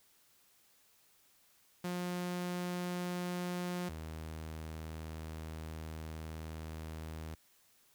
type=tone pair in turn; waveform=sawtooth; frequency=178.1 / 79.33 Hz; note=F3 / D#2; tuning=+34 / +34 cents; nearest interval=octave + major second; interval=1400 cents; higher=first; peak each=-32 / -38 dBFS; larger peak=first; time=1.84-3.89 / 3.89-7.35 s; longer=second; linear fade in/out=5 ms; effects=white hiss -68 dBFS RMS until 7.94 s